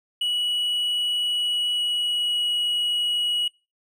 triangle tone with pitch glide, 2932 to 2913 Hz, F#7 to F#7, -16 to -28 cents, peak -20 dBFS, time 0.21-3.48 s, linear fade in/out 5 ms, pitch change -12 cents, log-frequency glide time 1.24-2.53 s, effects noise-tail reverb RT60 0.3 s tail -25 dB re dry

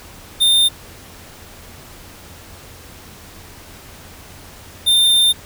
square tone pair in turn, 3622 / 3608 Hz, A7 / A7, +49 / +43 cents, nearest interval unison, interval 6 cents, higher first, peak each -11 dBFS, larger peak neither, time 0.4-0.69 / 4.86-5.33 s, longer second, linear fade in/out 20 ms, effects added 86 Hz sine -45 dBFS peak until 5.45 s + pink hiss -40 dBFS RMS until 5.45 s

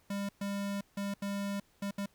square tone bursts at uneven times, 200 Hz, G3, 35 cents sharp, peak -34 dBFS, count 6, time 0.1-0.29 / 0.41-0.81 / 0.97-1.14 / 1.22-1.6 / 1.82-1.91 / 1.98-2.06 s, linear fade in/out 5 ms, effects pink hiss -68 dBFS RMS until 2.14 s

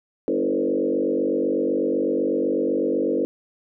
sine tone with frequency modulation, 390.7 Hz, G4, 6 cents flat, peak -19 dBFS, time 0.28-3.25 s, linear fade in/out 0 ms, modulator 48 Hz, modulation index 2.8, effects none

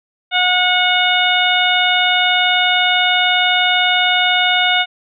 harmonic tone with a mistuned harmonic, 726 Hz, F#5, 33 cents flat, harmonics 1 / 2 / 3 / 4 / 5, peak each -18 / -18 / -18 / -18 / -18 dBFS, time 0.31-4.86 s, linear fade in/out 50 ms, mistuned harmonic 3, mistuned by +17 cents, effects none

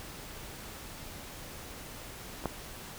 clicks, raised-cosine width 1 ms, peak -30 / -16 dBFS, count 2, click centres 2.44 / 2.457 s, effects pink hiss -45 dBFS RMS until 2.98 s

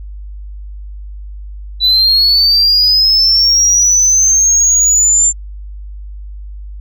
sine linear sweep, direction up, 3951 to 7270 Hz, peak -5 dBFS, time 1.8-5.33 s, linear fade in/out 50 ms, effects tanh soft clip ceiling -4 dBFS + added 50 Hz sine -25 dBFS peak until 6.8 s

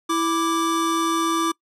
square tone pair together, 330.1 / 1174.7 Hz, E4 / D6, +2 / 0 cents, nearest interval octave + minor seventh, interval 2198 cents, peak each -23 dBFS, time 0.09-1.52 s, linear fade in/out 10 ms, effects noise-tail reverb RT60 0.1 s tail -24 dB re dry + low-pass 12000 Hz 12 dB/octave

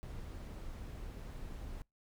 brown noise, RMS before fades -45 dBFS, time 0.03-1.82 s, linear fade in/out 0 ms, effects noise-tail reverb RT60 0.2 s tail -26 dB re dry

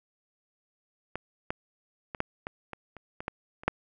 clicks, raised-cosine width 0.5 ms, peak -18 / -15 / -21 / -12 / -19 / -23 / -29 / -22 / -16 / -29 / -8 dBFS, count 11, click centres 1.156 / 1.505 / 2.148 / 2.204 / 2.469 / 2.733 / 2.967 / 3.205 / 3.281 / 3.635 / 3.68 s, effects none

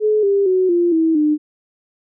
sine tone with pitch steps, 427 / 398.4 / 371.7 / 346.8 / 323.6 / 301.9 Hz, G#4 / G4 / F#4 / F4 / E4 / D4, +48 / +28 / +8 / -12 / -32 / +48 cents, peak -12 dBFS, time 0-1.38 s, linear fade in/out 50 ms, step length 230 ms, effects none

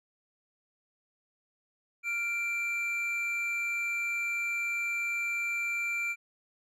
triangle tone pair together, 1396.9 / 2354 Hz, F6 / D7, 0 / +3 cents, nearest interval major sixth, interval 903 cents, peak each -39 / -28 dBFS, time 2.03-6.16 s, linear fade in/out 50 ms, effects resampled to 32000 Hz

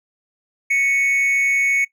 triangle tone with amplitude modulation, 2217 Hz, C#7, in tune, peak -11 dBFS, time 0.7-1.85 s, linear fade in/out 10 ms, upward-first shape sine, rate 271 Hz, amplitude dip 45%, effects noise-tail reverb RT60 0.1 s tail -20 dB re dry

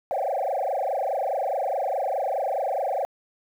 sine tone with frequency modulation, 659.3 Hz, E5, in tune, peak -22 dBFS, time 0.11-3.05 s, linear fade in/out 0 ms, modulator 24.8 Hz, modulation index 5.5, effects tanh soft clip ceiling -19 dBFS + 9-bit

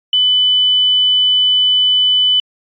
sine tone with quantisation, 3000 Hz, F#7, 23 cents sharp, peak -9 dBFS, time 0.13-2.4 s, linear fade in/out 2 ms, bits 6, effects resampled to 11025 Hz

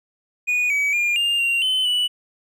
triangle tone with pitch steps, 2463 / 2276 / 2410 / 2806 / 2764 / 3047 / 2959 Hz, D#7 / C#7 / D7 / F7 / F7 / G7 / F#7, -18 / +45 / +44 / +8 / -19 / -50 / -1 cents, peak -16 dBFS, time 0.47-2.08 s, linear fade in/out 20 ms, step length 230 ms, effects none

